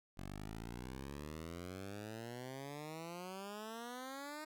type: exponential sweep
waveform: 10% pulse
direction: up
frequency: 46.25 to 311.1 Hz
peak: -37 dBFS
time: 0.17-4.45 s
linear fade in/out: 10 ms
effects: none